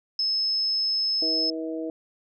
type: tone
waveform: sine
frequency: 5200 Hz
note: E8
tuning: 24 cents flat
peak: -22 dBFS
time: 0.19-1.5 s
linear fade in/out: 2 ms
type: harmonic tone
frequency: 160.6 Hz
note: E3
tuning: 45 cents flat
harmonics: 2 / 3 / 4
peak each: -30 / -34 / -36 dBFS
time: 1.22-1.9 s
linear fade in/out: 2 ms
effects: none